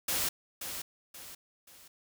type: noise with echo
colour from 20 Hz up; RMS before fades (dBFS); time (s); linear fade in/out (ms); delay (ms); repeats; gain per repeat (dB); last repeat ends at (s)
white; -31; 0.08-0.29; 5; 530; 3; -8; 1.88
effects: none